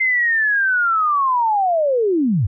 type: linear sweep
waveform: sine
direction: down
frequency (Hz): 2093 to 82.41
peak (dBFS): -14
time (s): 0-2.47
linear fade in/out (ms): 10
effects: none